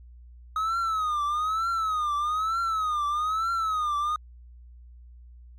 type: tone with vibrato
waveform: triangle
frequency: 1264 Hz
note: D#6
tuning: 27 cents sharp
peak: -22 dBFS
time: 0.56-4.16 s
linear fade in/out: 2 ms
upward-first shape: triangle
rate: 1.1 Hz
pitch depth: 150 cents each way
effects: added 60 Hz sine -45 dBFS peak until 5.58 s + MP3 96 kbps